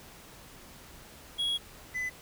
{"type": "tone pair in turn", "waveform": "triangle", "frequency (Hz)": [3322, 2007], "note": ["G#7", "B6"], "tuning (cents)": [0, 27], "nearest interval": "major sixth", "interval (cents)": 873, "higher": "first", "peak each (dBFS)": [-26, -29], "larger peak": "first", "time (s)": [[1.38, 1.58], [1.94, 2.1]], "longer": "first", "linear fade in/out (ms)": 20, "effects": ["pink hiss -51 dBFS RMS until 2.21 s"]}